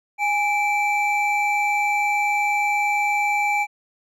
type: tone pair together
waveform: triangle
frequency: 826.5 / 2331 Hz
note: G#5 / D7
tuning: -9 / -14 cents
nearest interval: octave + tritone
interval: 1795 cents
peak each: -19 / -20 dBFS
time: 0.18-3.67 s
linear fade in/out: 50 ms
effects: none